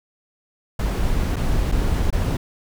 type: noise with dropouts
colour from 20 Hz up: brown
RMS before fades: -20 dBFS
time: 0.79-2.37 s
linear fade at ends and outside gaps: 5 ms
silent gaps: 1.36-1.365 / 1.717-1.721 / 2.105-2.126 s
effects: none